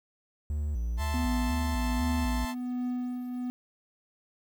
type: tone with vibrato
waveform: triangle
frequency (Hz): 65.41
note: C2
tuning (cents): 0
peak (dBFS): -26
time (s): 0.5-2.45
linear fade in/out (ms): 0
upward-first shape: square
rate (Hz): 2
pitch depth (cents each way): 220
type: chord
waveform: sawtooth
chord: A minor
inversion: second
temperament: equal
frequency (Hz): 659.3 / 880 / 1046.5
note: E5 / A5 / C6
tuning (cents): 0 / 0 / 0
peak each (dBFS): -39 / -33 / -37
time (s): 0.97-2.55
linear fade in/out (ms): 50
type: tone with tremolo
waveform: triangle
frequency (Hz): 248.2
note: B3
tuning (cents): +9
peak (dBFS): -26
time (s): 1.14-3.5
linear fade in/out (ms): 0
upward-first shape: triangle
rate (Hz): 1.3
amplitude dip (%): 50
effects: 10-bit